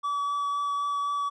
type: tone with vibrato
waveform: triangle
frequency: 1145 Hz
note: D6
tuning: 44 cents flat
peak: -24 dBFS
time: 0.03-1.3 s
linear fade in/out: 20 ms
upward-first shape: triangle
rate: 3.9 Hz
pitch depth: 10 cents each way
effects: resampled to 24000 Hz